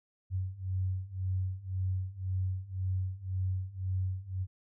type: beating tone pair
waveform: sine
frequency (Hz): 92.5 / 94.4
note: F#2 / F#2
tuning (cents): 0 / +35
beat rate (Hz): 1.9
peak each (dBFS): -35 / -33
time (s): 0.3-4.47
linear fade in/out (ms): 50
effects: none